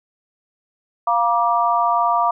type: chord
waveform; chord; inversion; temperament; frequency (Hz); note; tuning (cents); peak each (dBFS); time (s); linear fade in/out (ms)
sine; Bb major; second; equal with one note detuned; 698.5 / 952.5 / 1174.7; F5 / Bb5 / D6; 0 / +37 / 0; -19; 1.07-2.31; 5
effects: none